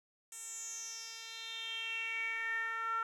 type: tone with band-pass filter sweep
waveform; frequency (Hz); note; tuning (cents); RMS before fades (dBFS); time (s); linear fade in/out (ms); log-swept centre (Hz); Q
10% pulse; 453.3; A#4; -48; -40; 0.32-3.03; 2; 8600 to 1300; 6.3
effects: none